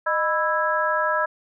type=harmonic tone with a mistuned harmonic; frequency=329.6 Hz; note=E4; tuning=in tune; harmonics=2 / 3 / 4 / 5; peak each=-25 / -25 / -25 / -25 dBFS; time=0.06-1.26 s; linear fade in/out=10 ms; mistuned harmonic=2; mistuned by=-120 cents; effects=none